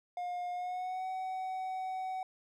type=tone with pitch glide; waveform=triangle; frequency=713 to 751.5 Hz; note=F5 to F#5; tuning=+36 to +27 cents; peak=-33 dBFS; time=0.17-2.23 s; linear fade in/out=2 ms; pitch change=+91 cents; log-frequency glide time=0.52-1.06 s; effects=none